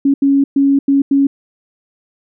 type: tone bursts at uneven times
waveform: sine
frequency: 277.2 Hz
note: C#4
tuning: in tune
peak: -8 dBFS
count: 5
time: 0.05-0.14 / 0.22-0.44 / 0.56-0.79 / 0.88-1.02 / 1.11-1.27 s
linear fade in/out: 5 ms
effects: none